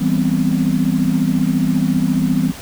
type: chord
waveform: sine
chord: C major seventh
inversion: first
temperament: equal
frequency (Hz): 164.81 / 196 / 246.9 / 261.6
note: E3 / G3 / B3 / C4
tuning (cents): 0 / 0 / 0 / 0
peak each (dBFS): -19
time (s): 0-2.52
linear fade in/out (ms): 20
effects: pink hiss -34 dBFS RMS until 2.61 s